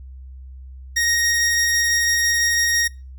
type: tone pair together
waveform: 40% pulse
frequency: 1870 / 5604 Hz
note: A#6 / F8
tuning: +5 / +5 cents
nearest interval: octave + perfect fifth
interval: 1900 cents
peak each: -18 / -20 dBFS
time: 0.96-2.88 s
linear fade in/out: 10 ms
effects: noise-tail reverb RT60 0.3 s tail -23 dB re dry + added 65 Hz sine -35 dBFS peak until 3.18 s